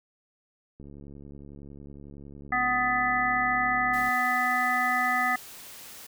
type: click train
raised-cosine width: 3 ms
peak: -33 dBFS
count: 234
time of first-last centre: 0.8-4.086 s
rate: 70.9 Hz
type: harmonic tone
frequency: 249.5 Hz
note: B3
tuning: 18 cents sharp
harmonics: 1 / 3 / 5 / 7 / 8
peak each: -36 / -28 / -28 / -30 / -28 dBFS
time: 2.52-5.36 s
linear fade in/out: 5 ms
type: noise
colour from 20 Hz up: white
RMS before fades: -45 dBFS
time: 3.93-6.07 s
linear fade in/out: 10 ms
effects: none